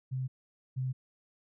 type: tone pair in turn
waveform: sine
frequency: 130 / 129.54 Hz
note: C3 / C3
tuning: -11 / -17 cents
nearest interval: unison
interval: 6 cents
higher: first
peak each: -31 / -30 dBFS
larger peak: second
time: 0.11-0.28 / 0.76-0.93 s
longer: neither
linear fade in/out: 20 ms
effects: none